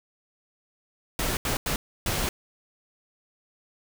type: noise bursts at uneven times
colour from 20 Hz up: pink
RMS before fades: -27 dBFS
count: 4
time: 1.19-1.37 / 1.45-1.57 / 1.66-1.76 / 2.06-2.29 s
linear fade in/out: 2 ms
effects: none